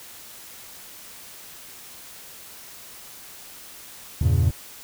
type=chord; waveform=triangle; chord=E diminished seventh; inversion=none; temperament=equal; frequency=82.41 / 98 / 116.54 / 138.59 Hz; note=E2 / G2 / Bb2 / Db3; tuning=0 / 0 / 0 / 0 cents; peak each=-18 / -21 / -21 / -23 dBFS; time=4.21-4.51 s; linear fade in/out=5 ms; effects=white hiss -43 dBFS RMS until 4.83 s